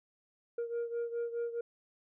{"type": "beating tone pair", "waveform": "sine", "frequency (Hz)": [468.8, 473.6], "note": ["A#4", "A#4"], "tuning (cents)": [10, 27], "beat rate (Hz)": 4.8, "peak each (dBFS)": [-33, -37], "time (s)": [0.58, 1.61], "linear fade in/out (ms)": 5, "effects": ["tanh soft clip ceiling -31 dBFS"]}